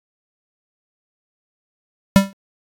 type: tone with exponential decay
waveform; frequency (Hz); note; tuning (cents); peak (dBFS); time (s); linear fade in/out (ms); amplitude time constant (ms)
square; 196; G3; 0; -4; 2.16-2.33; 0; 35
effects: AAC 64 kbps